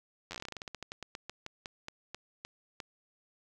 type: slowing click train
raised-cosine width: 0.2 ms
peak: -23 dBFS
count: 26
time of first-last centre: 0.31-2.802 s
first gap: 10 ms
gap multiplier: 1.16
effects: none

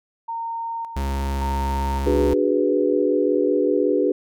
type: tone with tremolo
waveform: sine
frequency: 919 Hz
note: A#5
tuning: 25 cents flat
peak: -25 dBFS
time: 0.28-2.34 s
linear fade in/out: 10 ms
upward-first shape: square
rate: 0.88 Hz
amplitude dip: 55%
type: tone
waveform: 45% pulse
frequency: 68.2 Hz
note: C#2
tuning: 28 cents flat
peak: -22 dBFS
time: 0.96-2.34 s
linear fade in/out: 5 ms
type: chord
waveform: sine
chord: G# half-diminished seventh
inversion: second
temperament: equal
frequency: 293.7 / 370 / 415.3 / 493.9 Hz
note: D4 / F#4 / G#4 / B4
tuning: 0 / 0 / 0 / 0 cents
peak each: -22 dBFS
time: 2.06-4.12 s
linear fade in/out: 5 ms
effects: none

